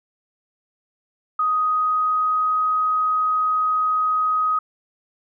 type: tone with pitch glide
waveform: sine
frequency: 1250 to 1257.2 Hz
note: D#6 to D#6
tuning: +8 to +18 cents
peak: -17 dBFS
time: 1.39-4.59 s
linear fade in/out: 5 ms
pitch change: +10 cents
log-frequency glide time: 1.64-2.64 s
effects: none